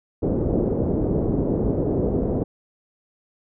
white low-pass noise, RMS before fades -22 dBFS, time 0.22-2.44 s, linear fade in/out 10 ms, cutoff 460 Hz, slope 24 dB/octave, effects none

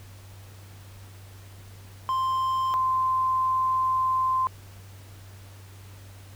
triangle / sine tone pair in turn, 1046.5 / 1039.3 Hz, C6 / C6, 0 / -12 cents, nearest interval unison, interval 12 cents, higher first, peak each -21 / -21 dBFS, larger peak neither, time 2.09-2.74 / 2.74-4.47 s, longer second, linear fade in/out 0 ms, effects added 97 Hz sine -44 dBFS peak until 6.35 s + pink hiss -52 dBFS RMS until 6.35 s

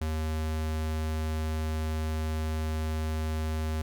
square tone, 78.5 Hz, D#2, 16 cents sharp, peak -29 dBFS, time 0.01-3.82 s, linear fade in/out 5 ms, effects none

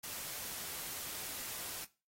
white noise, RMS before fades -43 dBFS, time 0.03-1.85 s, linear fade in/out 10 ms, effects noise-tail reverb RT60 0.3 s tail -18 dB re dry + AAC 48 kbps

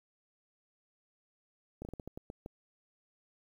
slowing click train, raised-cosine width 2 ms, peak -29 dBFS, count 9, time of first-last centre 1.82-2.461 s, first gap 30 ms, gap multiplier 1.27, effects 10-bit

